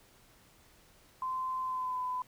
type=tone with pitch glide; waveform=sine; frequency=1033 to 1005.3 Hz; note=C6 to B5; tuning=-22 to +30 cents; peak=-32 dBFS; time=1.22-2.22 s; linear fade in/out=2 ms; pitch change=-48 cents; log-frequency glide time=1.63-2.01 s; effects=pink hiss -62 dBFS RMS until 2.27 s